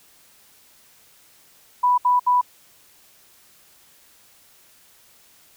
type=tone bursts; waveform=sine; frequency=987.8 Hz; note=B5; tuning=in tune; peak=-14 dBFS; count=3; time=1.83-2.414 s; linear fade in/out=10 ms; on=150 ms; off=67 ms; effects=white hiss -54 dBFS RMS until 5.56 s